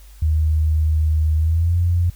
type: tone with pitch glide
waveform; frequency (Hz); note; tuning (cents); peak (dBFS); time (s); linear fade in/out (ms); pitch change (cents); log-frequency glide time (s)
sine; 78 to 87.05; D#2 to F2; +5 to -5; -14; 0.22-2.1; 5; +190; 1.37-1.77
effects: added 50 Hz sine -40 dBFS peak until 2.15 s + white hiss -52 dBFS RMS until 2.15 s